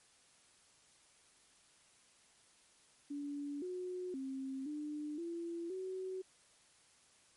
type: tone with pitch steps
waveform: sine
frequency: 286.8 / 364 / 266.8 / 298.7 / 338.8 / 375.2 Hz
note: D4 / F#4 / C4 / D4 / E4 / F#4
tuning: -41 / -28 / +34 / +29 / +48 / +24 cents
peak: -39 dBFS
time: 3.1-6.22 s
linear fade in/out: 10 ms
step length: 520 ms
effects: white hiss -67 dBFS RMS until 7.36 s + MP3 48 kbps